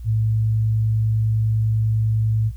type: tone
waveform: sine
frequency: 110 Hz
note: A2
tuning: in tune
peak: -16 dBFS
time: 0.04-2.52 s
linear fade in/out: 50 ms
effects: added 60 Hz sine -31 dBFS peak until 2.56 s + white hiss -60 dBFS RMS until 2.56 s